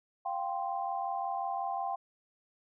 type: chord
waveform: sine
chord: F suspended second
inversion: none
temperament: equal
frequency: 698.5 / 784 / 1046.5 Hz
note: F5 / G5 / C6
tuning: 0 / 0 / 0 cents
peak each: -37 / -34 / -39 dBFS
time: 0.25-1.96 s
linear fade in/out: 10 ms
effects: none